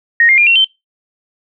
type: tone with pitch steps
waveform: sine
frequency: 1864.7 / 2117 / 2404 / 2730 / 3100 Hz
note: A#6 / C7 / D7 / F7 / G7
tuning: 0 / +20 / +40 / -40 / -20 cents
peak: -6 dBFS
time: 0.2-0.645 s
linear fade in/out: 2 ms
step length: 89 ms
effects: noise-tail reverb RT60 0.2 s tail -21 dB re dry